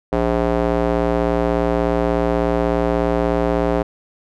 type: tone with band-pass filter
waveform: square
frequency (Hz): 58.27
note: A#1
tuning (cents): 0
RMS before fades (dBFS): -18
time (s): 0.12-3.83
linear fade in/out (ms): 10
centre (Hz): 530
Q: 1.3
effects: none